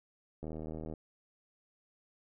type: click train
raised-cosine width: 2 ms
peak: -29 dBFS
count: 41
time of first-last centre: 0.43-0.938 s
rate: 78.8 Hz
effects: none